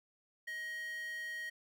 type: tone with high-pass filter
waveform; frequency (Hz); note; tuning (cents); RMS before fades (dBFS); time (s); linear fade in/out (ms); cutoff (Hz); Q
square; 629; D#5; +19; -42; 0.47-1.5; 10; 2000; 7.2
effects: none